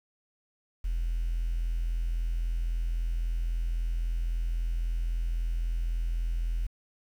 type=tone; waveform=triangle; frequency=41.87 Hz; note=E1; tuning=28 cents sharp; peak=-23 dBFS; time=0.84-6.67 s; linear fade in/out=10 ms; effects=tanh soft clip ceiling -24 dBFS + 9-bit